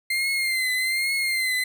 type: tone with vibrato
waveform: 35% pulse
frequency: 2093 Hz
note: C7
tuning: in tune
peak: -20 dBFS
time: 0.1-1.64 s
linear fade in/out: 5 ms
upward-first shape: triangle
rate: 1.2 Hz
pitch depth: 71 cents each way
effects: none